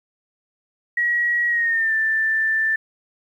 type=tone with pitch glide; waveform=sine; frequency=1910 to 1771.8 Hz; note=A#6 to A6; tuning=+42 to +12 cents; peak=-17 dBFS; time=0.97-2.76 s; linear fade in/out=5 ms; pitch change=-130 cents; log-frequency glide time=1.48-1.94 s; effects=9-bit